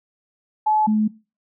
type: tone pair in turn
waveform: sine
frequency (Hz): 858 / 214.5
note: A5 / A3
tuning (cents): -44 / -44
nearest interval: 2 octaves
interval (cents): 2400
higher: first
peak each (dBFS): -15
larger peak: neither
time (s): 0.66-0.87 / 0.87-1.08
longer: neither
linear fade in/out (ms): 10
effects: noise-tail reverb RT60 0.3 s tail -20 dB re dry